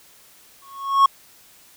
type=tone with exponential growth; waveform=triangle; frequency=1099 Hz; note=C#6; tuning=15 cents flat; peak=-6 dBFS; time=0.62-1.06 s; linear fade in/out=5 ms; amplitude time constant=94 ms; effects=white hiss -51 dBFS RMS until 1.76 s